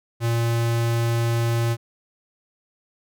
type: tone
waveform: square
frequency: 116.54 Hz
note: A#2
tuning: in tune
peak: -20 dBFS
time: 0.2-1.77 s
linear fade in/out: 50 ms
effects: none